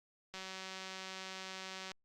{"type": "click train", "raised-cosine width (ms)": 0.2, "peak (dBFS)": -28, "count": 299, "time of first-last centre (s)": [0.34, 1.917], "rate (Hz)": 189, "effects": ["Opus 48 kbps"]}